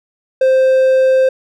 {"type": "tone", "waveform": "triangle", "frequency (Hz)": 523.3, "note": "C5", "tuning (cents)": 0, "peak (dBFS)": -6, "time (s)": [0.41, 1.29], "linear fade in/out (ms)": 5, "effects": []}